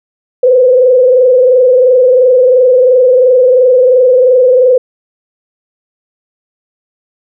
sine tone with frequency modulation, 506 Hz, B4, 42 cents sharp, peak -3 dBFS, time 0.43-4.78 s, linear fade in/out 5 ms, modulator 22.9 Hz, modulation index 0.88, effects none

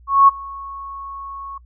sine tone with ADSR envelope, 1103 Hz, C#6, 9 cents flat, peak -5 dBFS, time 0.07-1.58 s, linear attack 210 ms, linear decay 18 ms, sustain -24 dB, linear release 5 ms, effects noise-tail reverb RT60 0.1 s tail -26 dB re dry + added 60 Hz sine -44 dBFS peak until 1.65 s

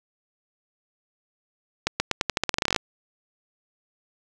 accelerating click train, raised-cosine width 0.2 ms, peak -4 dBFS, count 17, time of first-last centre 1.87-2.762 s, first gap 130 ms, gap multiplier 0.87, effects none

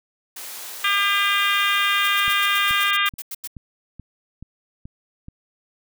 white high-pass noise, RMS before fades -35 dBFS, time 0.36-2.91 s, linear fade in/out 5 ms, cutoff 420 Hz, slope 12 dB/octave
harmonic tone, 401.6 Hz, G4, 42 cents sharp, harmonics 3 / 4 / 5 / 6 / 7 / 8 / 9, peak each -23 / -24 / -25 / -26 / -26 / -27 / -28 dBFS, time 0.84-3.09 s, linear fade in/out 5 ms
blue noise bursts, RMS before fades -31 dBFS, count 12, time 2.04-3.475 s, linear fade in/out 5 ms, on 38 ms, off 89 ms
click train, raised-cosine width 5 ms, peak -25 dBFS, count 8, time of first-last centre 2.28-5.284 s, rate 2.33 Hz
effects none

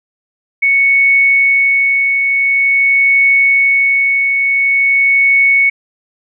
sine tone with tremolo, 2217 Hz, C#7, in tune, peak -6 dBFS, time 0.62-5.7 s, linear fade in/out 10 ms, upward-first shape triangle, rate 0.47 Hz, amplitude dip 40%, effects none

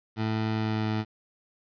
20% pulse tone with pitch glide, 110 to 108.61 Hz, A2 to A2, 0 to -22 cents, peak -21 dBFS, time 0.16-1.05 s, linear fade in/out 50 ms, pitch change -22 cents, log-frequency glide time 0.52-0.9 s, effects resampled to 11025 Hz + 10-bit

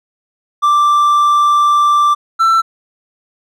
triangle tone pair in turn, 1176 / 1337.2 Hz, D6 / E6, +2 / +24 cents, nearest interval major second, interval 222 cents, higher second, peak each -6 dBFS, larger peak neither, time 0.62-2.15 / 2.39-2.62 s, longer first, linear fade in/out 20 ms, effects none

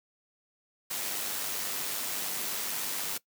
white noise with amplitude modulation, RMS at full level -32 dBFS, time 0.9-3.18 s, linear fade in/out 10 ms, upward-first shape sine, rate 99.9 Hz, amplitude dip 40%, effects noise-tail reverb RT60 0.1 s tail -20 dB re dry + high-pass 150 Hz 12 dB/octave

